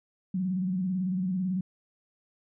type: tone with vibrato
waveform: sine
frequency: 185 Hz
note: F#3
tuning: in tune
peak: -26 dBFS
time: 0.34-1.61 s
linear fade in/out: 5 ms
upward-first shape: square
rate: 18 Hz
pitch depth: 63 cents each way
effects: none